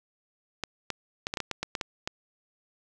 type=clicks; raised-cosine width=0.2 ms; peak=-13 dBFS; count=11; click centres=0.637 / 0.903 / 1.269 / 1.339 / 1.372 / 1.403 / 1.513 / 1.63 / 1.752 / 1.812 / 2.075 s; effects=none